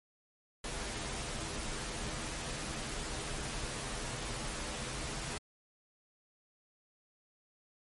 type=noise with comb filter; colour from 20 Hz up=pink; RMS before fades=-39 dBFS; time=0.64-5.38 s; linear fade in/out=2 ms; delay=11 ms; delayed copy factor=-0.65; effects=MP3 48 kbps